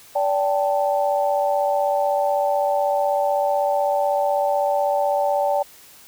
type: chord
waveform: sine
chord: D suspended fourth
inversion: none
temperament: equal with one note detuned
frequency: 579.2 / 784 / 880 Hz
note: D5 / G5 / A5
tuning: -24 / 0 / 0 cents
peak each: -20 / -22 / -25 dBFS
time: 0.15-5.63 s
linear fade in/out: 10 ms
effects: white hiss -47 dBFS RMS until 6.07 s